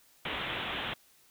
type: low-pass noise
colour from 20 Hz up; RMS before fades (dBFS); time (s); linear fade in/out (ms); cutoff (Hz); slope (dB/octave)
white; -36; 0.25-0.94; 5; 3600; 96
effects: white hiss -63 dBFS RMS until 1.3 s